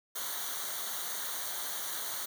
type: noise with comb filter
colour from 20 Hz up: white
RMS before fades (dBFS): -37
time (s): 0.15-2.26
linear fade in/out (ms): 10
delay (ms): 0.39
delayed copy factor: -0.8
effects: none